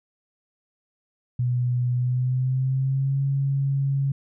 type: tone with pitch glide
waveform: sine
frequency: 123.47 to 137.79 Hz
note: B2 to C#3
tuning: 0 to -10 cents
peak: -20 dBFS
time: 1.39-4.12 s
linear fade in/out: 5 ms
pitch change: +190 cents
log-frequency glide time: 1.94-3.21 s
effects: none